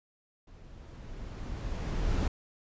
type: noise with level ramp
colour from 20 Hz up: brown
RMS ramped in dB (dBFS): -52 to -27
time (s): 0.47-2.28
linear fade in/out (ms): 5
effects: resampled to 16000 Hz